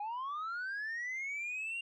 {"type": "linear sweep", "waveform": "sine", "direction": "up", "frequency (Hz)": [807, 2794], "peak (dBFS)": -34, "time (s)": [0, 1.81], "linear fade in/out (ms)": 5, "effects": ["tanh soft clip ceiling -35 dBFS"]}